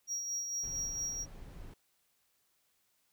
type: tone with tremolo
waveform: triangle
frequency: 5670 Hz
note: F8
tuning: 25 cents sharp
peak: -32 dBFS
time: 0.07-1.26 s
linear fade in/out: 50 ms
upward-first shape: sine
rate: 4.4 Hz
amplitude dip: 40%
type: noise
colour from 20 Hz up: brown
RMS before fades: -48 dBFS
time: 0.63-1.74 s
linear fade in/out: 5 ms
effects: white hiss -75 dBFS RMS until 3.12 s